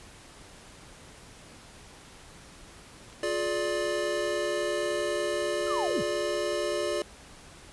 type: clicks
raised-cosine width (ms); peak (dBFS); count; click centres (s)
0.2; -34; 2; 3.1 / 3.128
type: chord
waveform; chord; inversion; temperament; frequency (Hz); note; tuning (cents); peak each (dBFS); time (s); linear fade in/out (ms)
square; D diminished; first; just; 352.4 / 422.9 / 587.3; F4 / Ab4 / D5; +16 / +31 / 0; -33 / -34 / -31; 3.23-7.02; 2
type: linear sweep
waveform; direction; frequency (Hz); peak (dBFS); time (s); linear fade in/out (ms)
sine; down; 1399 to 51.91; -29; 5.66-6.04; 50
effects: pink hiss -50 dBFS RMS until 7.72 s + resampled to 24000 Hz